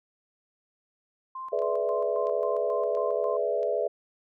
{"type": "tone with tremolo", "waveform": "sine", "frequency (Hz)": 1046.5, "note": "C6", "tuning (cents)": 0, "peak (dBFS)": -34, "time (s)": [1.35, 3.37], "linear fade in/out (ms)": 5, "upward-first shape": "square", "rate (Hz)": 3.7, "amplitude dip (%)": 70}
{"type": "chord", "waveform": "sine", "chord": "E dominant seventh", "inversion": "first", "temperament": "equal with one note detuned", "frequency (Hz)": [423.1, 493.9, 587.3, 659.3], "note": ["G#4", "B4", "D5", "E5"], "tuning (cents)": [32, 0, 0, 0], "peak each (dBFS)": -30, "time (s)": [1.52, 3.88], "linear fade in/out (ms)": 10}
{"type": "click train", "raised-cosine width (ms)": 0.2, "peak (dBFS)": -33, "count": 4, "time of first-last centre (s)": [1.59, 3.631], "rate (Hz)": 1.47}
{"effects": []}